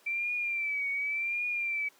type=tone with vibrato; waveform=sine; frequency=2336 Hz; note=D7; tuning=10 cents flat; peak=-29 dBFS; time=0.06-1.89 s; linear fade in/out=10 ms; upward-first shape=triangle; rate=0.89 Hz; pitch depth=83 cents each way; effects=pink hiss -61 dBFS RMS until 1.99 s + high-pass 400 Hz 12 dB/octave